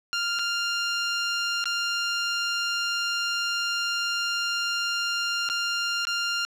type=tone with dropouts; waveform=15% pulse; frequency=1396.9 Hz; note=F6; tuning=in tune; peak=-18 dBFS; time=0.13-6.45 s; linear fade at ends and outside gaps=0 ms; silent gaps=0.389-0.393 / 1.641-1.656 / 5.489-5.499 / 6.052-6.07 s; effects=low-pass 7000 Hz 12 dB/octave + 9-bit